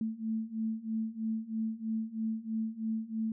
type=beating tone pair; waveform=sine; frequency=220 / 223.1 Hz; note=A3 / A3; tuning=0 / +24 cents; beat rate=3.1 Hz; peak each=-36 / -34 dBFS; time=0.01-3.32 s; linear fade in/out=2 ms; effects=none